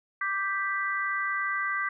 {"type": "chord", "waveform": "sine", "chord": "G major", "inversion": "second", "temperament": "equal", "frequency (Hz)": [1174.7, 1568, 1975.5], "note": ["D6", "G6", "B6"], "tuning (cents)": [0, 0, 0], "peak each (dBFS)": -31, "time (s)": [0.21, 1.89], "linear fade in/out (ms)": 5, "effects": []}